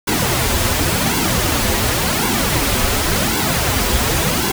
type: noise with flanger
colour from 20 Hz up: pink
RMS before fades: -17 dBFS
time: 0.07-4.52 s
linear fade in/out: 10 ms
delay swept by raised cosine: 1.6 to 6.7 ms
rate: 0.91 Hz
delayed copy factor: -0.75
effects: none